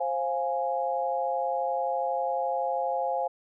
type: chord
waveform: sine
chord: F minor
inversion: second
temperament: equal with one note detuned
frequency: 529 / 698.5 / 830.6 Hz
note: C5 / F5 / Ab5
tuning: +19 / 0 / 0 cents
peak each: -30 dBFS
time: 0-3.28 s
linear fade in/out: 10 ms
effects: none